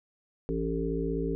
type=harmonic tone; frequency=55.8 Hz; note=A1; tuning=25 cents sharp; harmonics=1 / 3 / 5 / 7 / 8; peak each=-34 / -34 / -34 / -34 / -34 dBFS; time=0.49-1.35 s; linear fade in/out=0 ms; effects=none